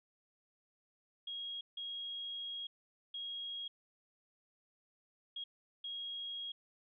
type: tone bursts at uneven times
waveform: sine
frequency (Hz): 3283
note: G#7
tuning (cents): -21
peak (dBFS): -40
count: 5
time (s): 1.27-1.61 / 1.77-2.67 / 3.14-3.68 / 5.36-5.44 / 5.84-6.52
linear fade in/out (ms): 5
effects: none